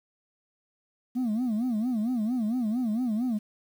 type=tone with vibrato; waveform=sine; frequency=232.2 Hz; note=A#3; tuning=7 cents flat; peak=-22 dBFS; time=1.15-3.39 s; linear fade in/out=20 ms; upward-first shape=sine; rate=4.4 Hz; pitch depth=180 cents each way; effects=tanh soft clip ceiling -24 dBFS + 9-bit

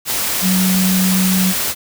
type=tone in noise; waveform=sine; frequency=186.5 Hz; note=F#3; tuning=14 cents sharp; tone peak=-13 dBFS; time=0.41-1.54 s; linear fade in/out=50 ms; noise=white; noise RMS=-19 dBFS; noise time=0.05-1.75 s; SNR=+3 dB; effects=none

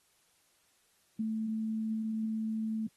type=tone; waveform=sine; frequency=220 Hz; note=A3; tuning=in tune; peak=-31 dBFS; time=1.19-2.87 s; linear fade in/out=5 ms; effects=white hiss -70 dBFS RMS until 2.96 s + AAC 32 kbps

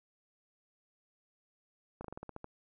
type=slowing click train; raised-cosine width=1 ms; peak=-29 dBFS; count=9; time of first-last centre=2.01-2.444 s; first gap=34 ms; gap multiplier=1.13; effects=none

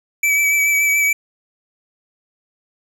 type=tone with vibrato; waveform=square; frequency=2298 Hz; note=D7; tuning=38 cents flat; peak=-14 dBFS; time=0.23-1.13 s; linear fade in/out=5 ms; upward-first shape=sine; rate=7 Hz; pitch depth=23 cents each way; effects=9-bit

